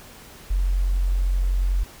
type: tone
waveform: sine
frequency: 45.27 Hz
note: F#1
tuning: 37 cents flat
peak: -18 dBFS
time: 0.5-1.84 s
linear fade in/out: 10 ms
effects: pink hiss -45 dBFS RMS until 2 s